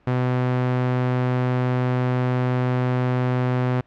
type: tone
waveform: sawtooth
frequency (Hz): 125.9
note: B2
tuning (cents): +34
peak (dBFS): -15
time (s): 0.07-3.81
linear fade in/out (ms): 5
effects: pink hiss -58 dBFS RMS until 3.86 s + low-pass 2000 Hz 12 dB/octave